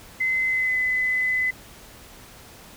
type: tone with pitch glide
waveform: sine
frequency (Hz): 2050 to 2016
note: C7 to B6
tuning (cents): -36 to +35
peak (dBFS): -20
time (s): 0.2-1.51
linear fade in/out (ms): 10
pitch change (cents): -29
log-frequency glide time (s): 0.47-0.8
effects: pink hiss -46 dBFS RMS until 2.76 s